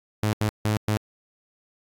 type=tone bursts at uneven times; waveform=sawtooth; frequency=106.7 Hz; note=G#2; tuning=47 cents sharp; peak=-17 dBFS; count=4; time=0.23-0.33 / 0.41-0.49 / 0.65-0.77 / 0.88-0.97 s; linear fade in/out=0 ms; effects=AAC 64 kbps